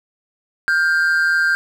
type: tone pair together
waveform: triangle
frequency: 1419 / 1583.1 Hz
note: F6 / G6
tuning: +27 / +17 cents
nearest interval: major second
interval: 190 cents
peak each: -18 / -13 dBFS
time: 0.68-1.55 s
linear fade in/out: 0 ms
effects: none